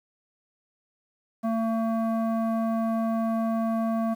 square tone with low-pass filter, 225.6 Hz, A3, 44 cents sharp, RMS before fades -26 dBFS, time 1.43-4.15 s, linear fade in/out 20 ms, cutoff 910 Hz, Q 2.5, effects 9-bit

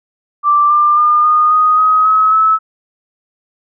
sine tone with pitch steps, 1174.7 / 1191.8 / 1209.1 / 1226.7 / 1244.6 / 1262.7 / 1281 / 1299.7 Hz, D6 / D6 / D#6 / D#6 / D#6 / D#6 / E6 / E6, 0 / +25 / -50 / -25 / 0 / +25 / -50 / -25 cents, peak -7 dBFS, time 0.43-2.59 s, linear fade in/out 50 ms, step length 270 ms, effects none

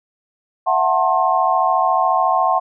sine chord, F# half-diminished seventh, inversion third, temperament just, 666 / 740 / 888 / 1065.6 Hz, E5 / F#5 / A5 / C6, +18 / 0 / +16 / +31 cents, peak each -21 / -17 / -21 / -18 dBFS, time 0.66-2.6 s, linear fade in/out 20 ms, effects none

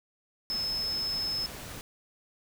sine tone in noise, 5200 Hz, E8, 24 cents flat, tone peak -29 dBFS, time 0.5-1.46 s, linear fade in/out 0 ms, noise pink, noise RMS -42 dBFS, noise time 0.5-1.81 s, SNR +10 dB, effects none

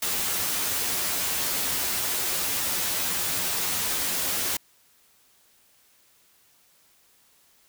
white noise with comb filter, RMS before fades -27 dBFS, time 0.02-4.57 s, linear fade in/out 5 ms, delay 11 ms, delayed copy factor +0.65, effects white hiss -61 dBFS RMS until 7.68 s

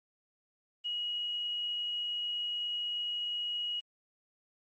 sine tone with quantisation, 2900 Hz, F#7, 35 cents flat, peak -32 dBFS, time 0.84-3.81 s, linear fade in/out 20 ms, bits 10, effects MP3 32 kbps

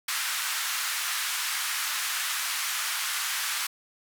pink band-pass noise, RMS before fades -30 dBFS, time 0.08-3.67 s, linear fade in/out 5 ms, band 1200 to 15000 Hz, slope 24 dB/octave, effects none

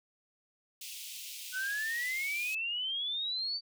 pink high-pass noise, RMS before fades -44 dBFS, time 0.81-2.55 s, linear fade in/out 5 ms, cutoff 2500 Hz, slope 48 dB/octave
sine exponential sweep, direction up, 1480 to 4635 Hz, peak -32 dBFS, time 1.52-3.61 s, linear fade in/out 50 ms
effects none

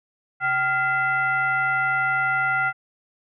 sine tone with frequency modulation, 1400 Hz, F6, 4 cents sharp, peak -19 dBFS, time 0.4-2.73 s, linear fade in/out 50 ms, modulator 632 Hz, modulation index 0.92, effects none

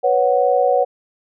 sine chord, B suspended second, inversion none, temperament just, 493.9 / 555.6 / 740.8 Hz, B4 / C#5 / F#5, 0 / +4 / +2 cents, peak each -17 dBFS, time 0.03-0.85 s, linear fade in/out 20 ms, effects none

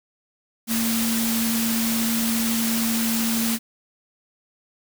sine tone in noise, 228 Hz, A#3, 38 cents flat, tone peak -22 dBFS, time 0.67-3.59 s, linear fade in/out 50 ms, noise white, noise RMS -26 dBFS, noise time 0.67-3.59 s, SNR +1 dB, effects none

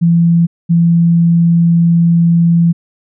sine tone pair in turn, 169 / 169 Hz, E3 / E3, +43 / +43 cents, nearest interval unison, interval 0 cents, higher neither, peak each -6 dBFS, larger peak neither, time 0.01-0.47 / 0.69-2.73 s, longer second, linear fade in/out 20 ms, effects none

